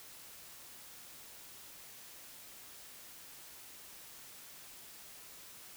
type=silence; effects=white hiss -53 dBFS RMS until 5.76 s